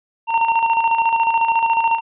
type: tone with tremolo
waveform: square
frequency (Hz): 914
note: A#5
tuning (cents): -34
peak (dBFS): -13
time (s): 0.27-2.01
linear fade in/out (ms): 50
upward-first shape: square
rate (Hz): 14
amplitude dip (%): 50
effects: resampled to 8000 Hz